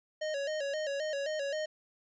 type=tone with vibrato; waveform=square; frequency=587.3 Hz; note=D5; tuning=in tune; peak=-33 dBFS; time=0.21-1.66 s; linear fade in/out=10 ms; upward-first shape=square; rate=3.8 Hz; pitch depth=88 cents each way; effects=resampled to 16000 Hz